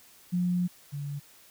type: tone pair in turn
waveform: sine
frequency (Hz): 178.3 / 143.33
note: F3 / D3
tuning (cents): +36 / -42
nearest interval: major third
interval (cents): 378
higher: first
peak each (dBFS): -24 / -32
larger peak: first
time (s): 0.32-0.68 / 0.92-1.2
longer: first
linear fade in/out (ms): 20
effects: white hiss -56 dBFS RMS until 1.5 s